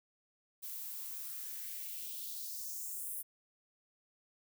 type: noise with high-pass filter sweep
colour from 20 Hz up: violet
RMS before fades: -43 dBFS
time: 0.62-3.23 s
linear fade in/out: 20 ms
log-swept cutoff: 530 to 11000 Hz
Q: 2.5
effects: none